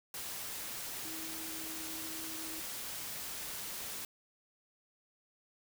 sine tone in noise, 320 Hz, D#4, 49 cents sharp, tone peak -48 dBFS, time 1.05-2.6 s, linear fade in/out 2 ms, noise white, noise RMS -42 dBFS, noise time 0.14-4.05 s, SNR -9 dB, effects none

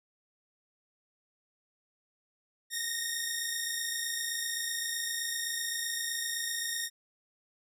10% pulse tone pair together, 1836.9 / 1864.7 Hz, A#6 / A#6, -26 / 0 cents, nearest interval unison, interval 26 cents, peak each -26 dBFS, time 2.7-6.9 s, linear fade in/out 50 ms, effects none

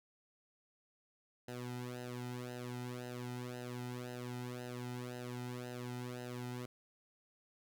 sawtooth tone with flanger, 123.47 Hz, B2, in tune, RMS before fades -44 dBFS, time 1.48-6.66 s, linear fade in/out 5 ms, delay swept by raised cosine 0.87 to 1.81 ms, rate 1.9 Hz, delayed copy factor -0.9, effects none

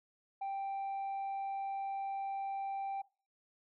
sine tone, 785 Hz, G5, 2 cents sharp, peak -33 dBFS, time 0.41-3.02 s, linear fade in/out 10 ms, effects noise-tail reverb RT60 0.3 s tail -19 dB re dry + tanh soft clip ceiling -35 dBFS

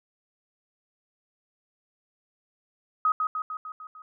sine tone with echo, 1261 Hz, D#6, 23 cents sharp, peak -19 dBFS, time 3.05-3.12 s, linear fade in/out 2 ms, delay 150 ms, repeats 6, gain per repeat -4 dB, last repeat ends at 4.02 s, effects none

